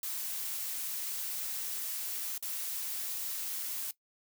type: noise with dropouts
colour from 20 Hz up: blue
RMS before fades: -37 dBFS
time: 0.03-3.91 s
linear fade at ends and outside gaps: 2 ms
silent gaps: 2.379-2.425 s
effects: noise-tail reverb RT60 0.1 s tail -18 dB re dry